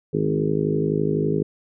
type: harmonic tone with a mistuned harmonic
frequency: 51.91 Hz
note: G#1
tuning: in tune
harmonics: 2 / 3 / 4 / 5 / 6 / 7 / 8 / 9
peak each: -36 / -24 / -30 / -29 / -28 / -28 / -24 / -32 dBFS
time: 0.13-1.43 s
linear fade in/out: 10 ms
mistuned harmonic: 4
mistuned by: +19 cents
effects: none